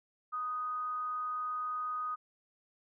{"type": "tone with amplitude modulation", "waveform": "sine", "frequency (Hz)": 1244, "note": "D#6", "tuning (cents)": -1, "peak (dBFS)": -32, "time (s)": [0.32, 2.16], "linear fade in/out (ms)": 20, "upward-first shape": "sine", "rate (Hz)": 257, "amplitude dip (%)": 30, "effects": []}